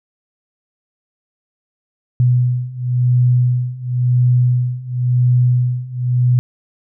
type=beating tone pair; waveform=sine; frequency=123.47 / 124.42 Hz; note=B2 / B2; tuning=0 / +13 cents; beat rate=0.95 Hz; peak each=-16 / -14 dBFS; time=2.2-6.39 s; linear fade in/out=0 ms; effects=none